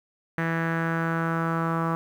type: tone with low-pass filter sweep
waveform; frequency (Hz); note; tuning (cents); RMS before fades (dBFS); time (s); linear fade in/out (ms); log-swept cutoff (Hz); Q
sawtooth; 164.81; E3; 0; -26; 0.38-1.95; 0; 1800 to 1200; 4.3
effects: 9-bit